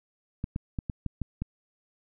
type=clicks; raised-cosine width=5 ms; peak=-18 dBFS; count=7; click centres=0.441 / 0.561 / 0.788 / 0.898 / 1.063 / 1.217 / 1.42 s; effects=none